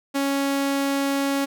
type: tone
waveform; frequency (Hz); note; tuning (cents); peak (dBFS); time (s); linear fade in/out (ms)
sawtooth; 277.2; C#4; 0; -17; 0.14-1.46; 20
effects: none